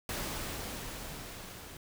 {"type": "noise with level ramp", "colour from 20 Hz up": "pink", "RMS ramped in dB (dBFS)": [-36, -48], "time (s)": [0.09, 1.77], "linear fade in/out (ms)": 2, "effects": []}